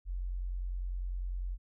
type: tone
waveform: sine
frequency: 45 Hz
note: F#1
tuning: 47 cents flat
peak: -33 dBFS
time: 0.05-1.58 s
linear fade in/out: 50 ms
effects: none